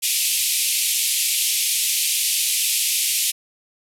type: band-pass noise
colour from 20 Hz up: white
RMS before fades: -21 dBFS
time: 0.02-3.32 s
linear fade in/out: 20 ms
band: 2300 to 13000 Hz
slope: 48 dB/octave
effects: none